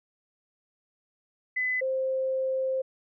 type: tone pair in turn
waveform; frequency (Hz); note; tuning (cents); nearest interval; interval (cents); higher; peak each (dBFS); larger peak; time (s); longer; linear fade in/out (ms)
sine; 2011 / 525.5; B6 / C5; +31 / +7; octave + major seventh; 2324; first; -25; neither; 1.56-1.81 / 1.81-2.82; second; 10
effects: none